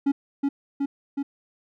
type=tone with echo; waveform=triangle; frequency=279.4 Hz; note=C#4; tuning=14 cents sharp; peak=-16 dBFS; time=0.06-0.12 s; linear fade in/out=10 ms; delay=370 ms; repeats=3; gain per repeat=-2 dB; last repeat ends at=1.23 s; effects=none